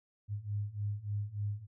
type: beating tone pair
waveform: sine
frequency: 101.3 / 104.7 Hz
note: G#2 / G#2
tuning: -43 / +15 cents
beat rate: 3.4 Hz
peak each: -38 / -36 dBFS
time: 0.28-1.67 s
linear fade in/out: 50 ms
effects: none